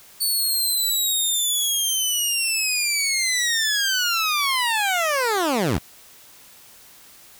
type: linear sweep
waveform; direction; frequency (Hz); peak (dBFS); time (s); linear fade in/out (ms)
15% pulse; down; 4495 to 57.3; -13; 0.2-5.79; 20
effects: white hiss -48 dBFS RMS until 7.39 s